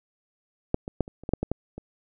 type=clicks; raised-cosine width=2 ms; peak=-8 / -20 / -9 / -27 / -30 / -16 / -8 / -13 / -12 / -24 dBFS; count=10; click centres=0.744 / 0.879 / 1.007 / 1.079 / 1.236 / 1.291 / 1.336 / 1.43 / 1.516 / 1.78 s; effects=none